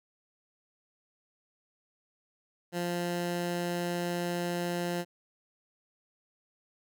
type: tone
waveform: 15% pulse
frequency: 174.61 Hz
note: F3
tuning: in tune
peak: -24 dBFS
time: 2.72-5.05 s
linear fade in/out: 50 ms
effects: none